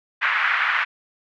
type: band-pass noise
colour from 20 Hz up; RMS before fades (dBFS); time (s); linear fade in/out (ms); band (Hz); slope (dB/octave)
pink; -21; 0.21-0.85; 20; 1300 to 2200; 24
effects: none